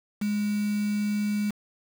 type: tone with quantisation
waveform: sine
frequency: 207.7 Hz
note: G#3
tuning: in tune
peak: -24 dBFS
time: 0.21-1.51 s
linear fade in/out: 10 ms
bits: 6
effects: none